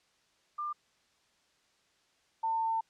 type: tone pair in turn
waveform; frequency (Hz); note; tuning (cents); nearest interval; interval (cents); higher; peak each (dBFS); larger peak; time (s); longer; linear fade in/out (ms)
sine; 1196 / 898.8; D6 / A5; +31 / +37; perfect fourth; 494; first; -33 / -28; second; 0.58-0.73 / 2.43-2.81; second; 10
effects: white hiss -70 dBFS RMS until 2.89 s + low-pass 6000 Hz 12 dB/octave